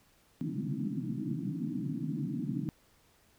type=band-pass noise; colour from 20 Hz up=pink; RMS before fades=-35 dBFS; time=0.41-2.69 s; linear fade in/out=0 ms; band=130 to 320 Hz; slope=96 dB/octave; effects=pink hiss -66 dBFS RMS until 3.38 s